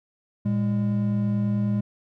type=tone pair together; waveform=triangle; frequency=114.4 / 203.8 Hz; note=A#2 / G#3; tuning=-32 / -32 cents; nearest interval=minor seventh; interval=1000 cents; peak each=-23 / -21 dBFS; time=0.45-1.81 s; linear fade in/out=10 ms; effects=none